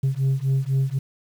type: beating tone pair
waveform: sine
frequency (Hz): 132.7 / 136.7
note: C3 / C#3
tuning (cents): +25 / -24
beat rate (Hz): 4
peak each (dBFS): -20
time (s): 0.03-0.99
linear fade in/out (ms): 10
effects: tanh soft clip ceiling -16 dBFS + 8-bit